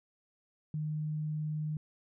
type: tone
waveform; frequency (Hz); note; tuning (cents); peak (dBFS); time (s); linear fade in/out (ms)
sine; 153.1; D#3; -28; -32; 0.74-1.77; 2
effects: none